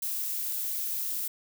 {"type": "noise", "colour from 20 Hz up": "violet", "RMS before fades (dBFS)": -32, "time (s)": [0.02, 1.28], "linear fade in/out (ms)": 5, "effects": []}